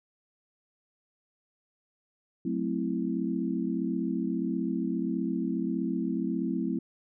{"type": "chord", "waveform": "sine", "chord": "F# half-diminished seventh", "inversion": "none", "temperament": "equal", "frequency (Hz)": [185, 220, 261.6, 329.6], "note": ["F#3", "A3", "C4", "E4"], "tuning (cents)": [0, 0, 0, 0], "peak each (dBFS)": [-33, -33, -32, -33], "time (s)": [2.45, 6.79], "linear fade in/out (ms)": 5, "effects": []}